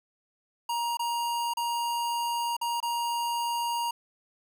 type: tone with dropouts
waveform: square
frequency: 943 Hz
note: A#5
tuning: 20 cents sharp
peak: -28 dBFS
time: 0.69-3.91 s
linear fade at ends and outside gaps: 5 ms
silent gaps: 0.971-0.993 / 1.537-1.57 / 2.567-2.613 / 2.803-2.827 s
effects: none

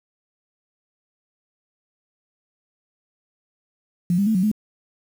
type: tone with pitch steps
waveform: sine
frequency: 175.7 / 200.2 / 220.7 / 184.4 / 213.6 Hz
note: F3 / G3 / A3 / F#3 / G#3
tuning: +11 / +37 / +5 / -6 / +49 cents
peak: -16 dBFS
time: 4.1-4.515 s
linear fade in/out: 2 ms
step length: 83 ms
effects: 7-bit

